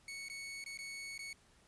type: tone with dropouts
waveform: sawtooth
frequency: 2217 Hz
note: C#7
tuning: in tune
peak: -40 dBFS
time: 0.08-1.33 s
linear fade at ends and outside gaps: 2 ms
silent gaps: 0.285-0.298 / 0.641-0.661 / 0.775-0.788 / 1.179-1.191 s
effects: pink hiss -67 dBFS RMS until 1.67 s + resampled to 24000 Hz